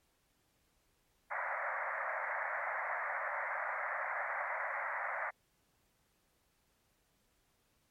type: band-pass noise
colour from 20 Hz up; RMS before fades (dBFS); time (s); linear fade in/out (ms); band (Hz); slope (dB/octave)
white; -38; 1.3-5.31; 20; 550 to 2100; 96
effects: pink hiss -75 dBFS RMS until 7.9 s + MP3 64 kbps